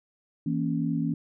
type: chord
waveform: sine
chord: A# diminished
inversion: second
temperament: equal with one note detuned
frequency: 163.58 / 233.1 / 277.2 Hz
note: E3 / A#3 / C#4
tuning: -13 / 0 / 0 cents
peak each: -28 / -30 / -29 dBFS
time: 0.46-1.14 s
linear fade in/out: 5 ms
effects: none